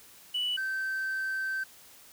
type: tone pair in turn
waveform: triangle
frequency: 2960 / 1550.4 Hz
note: F#7 / G6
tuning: 0 / -20 cents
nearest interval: major seventh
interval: 1120 cents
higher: first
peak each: -25 / -27 dBFS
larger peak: first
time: 0.34-0.57 / 0.57-1.64 s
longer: second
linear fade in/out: 10 ms
effects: tanh soft clip ceiling -24 dBFS + white hiss -54 dBFS RMS until 2.12 s